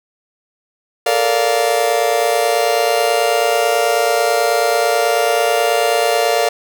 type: chord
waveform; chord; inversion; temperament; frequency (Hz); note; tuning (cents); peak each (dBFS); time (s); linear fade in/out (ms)
40% pulse; Bb major seventh; third; just; 437 / 466.2 / 582.7 / 699.2; A4 / Bb4 / D5 / F5; -12 / 0 / -14 / +2; -21 / -18 / -18 / -16; 1.06-6.49; 5
effects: none